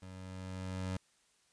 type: tone with level ramp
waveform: 25% pulse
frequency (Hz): 93.3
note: F#2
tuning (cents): +15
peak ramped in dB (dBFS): -44 to -31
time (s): 0.02-0.97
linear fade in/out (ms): 5
effects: white hiss -71 dBFS RMS until 1.52 s + resampled to 22050 Hz